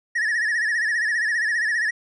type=tone with vibrato; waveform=triangle; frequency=1800 Hz; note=A6; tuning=39 cents sharp; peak=-18 dBFS; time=0.15-1.91 s; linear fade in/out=10 ms; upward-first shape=sine; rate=15 Hz; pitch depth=110 cents each way; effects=resampled to 24000 Hz